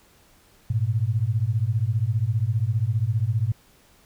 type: beating tone pair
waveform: sine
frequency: 103.6 / 118.6 Hz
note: G#2 / A#2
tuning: -4 / +30 cents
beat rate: 15 Hz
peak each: -23 dBFS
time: 0.7-3.52 s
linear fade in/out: 5 ms
effects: pink hiss -57 dBFS RMS until 4.05 s